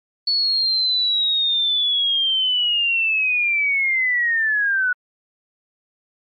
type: linear sweep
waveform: sine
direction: down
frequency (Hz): 4435 to 1462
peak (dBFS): -16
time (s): 0.27-4.93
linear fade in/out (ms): 5
effects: MP3 48 kbps